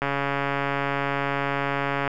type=click train; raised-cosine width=0.5 ms; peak=-10 dBFS; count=289; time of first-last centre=0.02-2.077 s; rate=140 Hz; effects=none